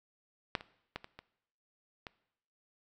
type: clicks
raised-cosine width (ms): 0.3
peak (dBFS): -14 / -30 / -21 / -30 / -30 / -26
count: 6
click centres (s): 0.552 / 0.609 / 0.96 / 1.044 / 1.19 / 2.068
effects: noise-tail reverb RT60 0.8 s tail -20 dB re dry